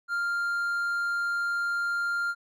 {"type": "tone", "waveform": "triangle", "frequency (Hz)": 1396.9, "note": "F6", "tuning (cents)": 0, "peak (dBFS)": -24, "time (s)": [0.08, 2.35], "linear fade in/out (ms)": 50, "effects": []}